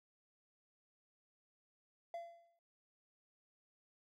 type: tone with exponential decay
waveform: triangle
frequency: 681 Hz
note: F5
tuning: 44 cents flat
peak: -38 dBFS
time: 2.14-2.59 s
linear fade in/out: 2 ms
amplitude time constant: 97 ms
effects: none